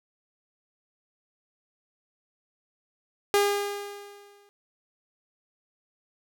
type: tone with exponential decay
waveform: sawtooth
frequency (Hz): 405.8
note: G#4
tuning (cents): -40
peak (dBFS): -14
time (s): 3.34-4.49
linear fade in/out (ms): 0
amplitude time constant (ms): 250
effects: none